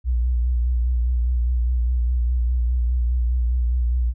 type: tone with vibrato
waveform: sine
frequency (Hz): 60.6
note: B1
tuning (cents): -32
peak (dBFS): -17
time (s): 0.04-4.14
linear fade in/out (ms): 50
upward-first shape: sine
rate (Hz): 4.9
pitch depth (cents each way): 51
effects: none